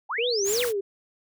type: linear two-way sweep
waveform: sine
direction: up then down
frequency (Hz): 729 to 7459 to 729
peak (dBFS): -26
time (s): 0.09-0.66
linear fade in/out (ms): 20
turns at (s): 0.52
type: tone with vibrato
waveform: sine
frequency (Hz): 440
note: A4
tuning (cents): 0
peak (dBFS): -24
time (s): 0.18-0.81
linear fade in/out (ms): 10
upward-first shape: sine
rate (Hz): 2.8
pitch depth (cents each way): 200
type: noise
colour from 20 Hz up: white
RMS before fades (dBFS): -33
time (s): 0.44-0.73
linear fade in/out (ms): 50
effects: none